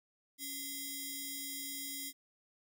5% pulse ring-modulated tone, 1768 Hz, A6, 8 cents sharp, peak -26 dBFS, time 0.38-2.13 s, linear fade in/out 50 ms, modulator 1490 Hz, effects none

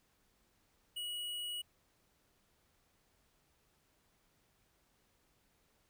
sine tone with tanh clipping, 2913 Hz, F#7, 28 cents flat, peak -40 dBFS, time 0.96-1.62 s, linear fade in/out 10 ms, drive 17 dB, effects pink hiss -74 dBFS RMS until 5.89 s

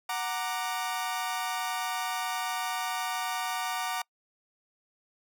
sawtooth chord, Gb augmented, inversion none, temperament equal with one note detuned, 740 / 932.3 / 1182.8 Hz, Gb5 / Bb5 / D6, 0 / 0 / +12 cents, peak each -30 / -31 / -32 dBFS, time 0.09-4.02 s, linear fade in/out 5 ms, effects noise-tail reverb RT60 0.1 s tail -26 dB re dry

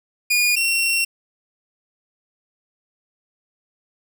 sawtooth tone pair in turn, 2440 / 2728 Hz, D#7 / F7, -34 / -41 cents, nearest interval major second, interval 193 cents, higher second, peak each -12 / -14 dBFS, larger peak first, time 0.3-0.56 / 0.56-1.05 s, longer second, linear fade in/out 10 ms, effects none

